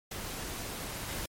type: noise with level steps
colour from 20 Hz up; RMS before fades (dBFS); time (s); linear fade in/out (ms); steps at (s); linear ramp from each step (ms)
pink; -39 / -37; 0.11-1.26; 5; 1.08; 5
effects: MP3 64 kbps